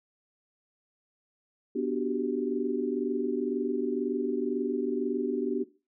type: chord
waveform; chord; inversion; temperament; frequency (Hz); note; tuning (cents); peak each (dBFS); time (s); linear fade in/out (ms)
sine; G major seventh; first; equal; 246.9 / 293.7 / 370 / 392; B3 / D4 / F#4 / G4; 0 / 0 / 0 / 0; -32; 1.75-5.64; 10
effects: noise-tail reverb RT60 0.3 s tail -17 dB re dry